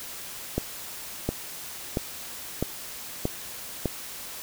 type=accelerating click train; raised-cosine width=2 ms; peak=-11 dBFS; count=6; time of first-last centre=0.58-3.857 s; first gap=710 ms; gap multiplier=0.96; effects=white hiss -39 dBFS RMS until 4.42 s